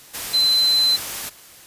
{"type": "tone in noise", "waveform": "sine", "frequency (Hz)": 4058, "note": "B7", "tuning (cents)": 46, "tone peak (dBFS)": -14, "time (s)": [0.33, 0.97], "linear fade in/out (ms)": 20, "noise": "white", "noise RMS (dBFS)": -29, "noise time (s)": [0.13, 1.3], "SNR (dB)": 12, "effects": ["white hiss -45 dBFS RMS until 1.66 s", "resampled to 32000 Hz"]}